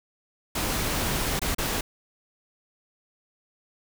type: noise with dropouts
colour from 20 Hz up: pink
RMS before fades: -27 dBFS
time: 0.55-1.81 s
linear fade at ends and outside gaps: 5 ms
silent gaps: 1.394-1.416 / 1.548-1.583 s
effects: none